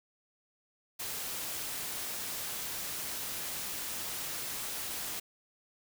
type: noise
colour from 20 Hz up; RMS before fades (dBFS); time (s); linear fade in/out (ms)
white; -38; 0.99-5.2; 10
effects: none